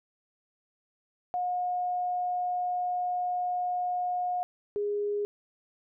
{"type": "tone pair in turn", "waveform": "sine", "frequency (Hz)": [720, 411.6], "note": ["F#5", "G#4"], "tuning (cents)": [-47, -16], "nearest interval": "minor seventh", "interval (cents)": 969, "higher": "first", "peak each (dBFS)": -27, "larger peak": "neither", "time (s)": [[1.34, 4.43], [4.76, 5.25]], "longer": "first", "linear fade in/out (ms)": 0, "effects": []}